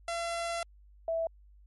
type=tone pair in turn; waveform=sawtooth / sine; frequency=679 / 657.8 Hz; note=F5 / E5; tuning=-49 / -4 cents; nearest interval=minor second; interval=55 cents; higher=first; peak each=-28 dBFS; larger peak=neither; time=0.08-0.63 / 1.08-1.27 s; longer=first; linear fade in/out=2 ms; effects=added 50 Hz sine -54 dBFS peak until 1.66 s + MP3 48 kbps